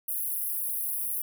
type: high-pass noise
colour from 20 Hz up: pink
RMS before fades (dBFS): -31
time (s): 0.08-1.22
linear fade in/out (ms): 5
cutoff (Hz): 10000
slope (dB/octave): 96
effects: none